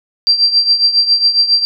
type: tone with tremolo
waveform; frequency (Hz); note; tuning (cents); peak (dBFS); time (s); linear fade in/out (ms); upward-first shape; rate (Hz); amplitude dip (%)
sine; 4714; D8; +6; -5; 0.27-1.65; 0; triangle; 7.3; 80
effects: none